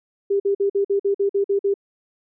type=tone bursts; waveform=sine; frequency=398.5 Hz; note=G4; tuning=28 cents sharp; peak=-16 dBFS; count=10; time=0.3-1.741 s; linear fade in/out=10 ms; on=100 ms; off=49 ms; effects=none